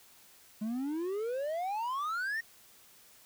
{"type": "exponential sweep", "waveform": "triangle", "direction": "up", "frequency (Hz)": [207.7, 1885], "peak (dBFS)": -30, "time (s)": [0.61, 2.41], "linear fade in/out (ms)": 10, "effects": ["white hiss -59 dBFS RMS until 3.25 s"]}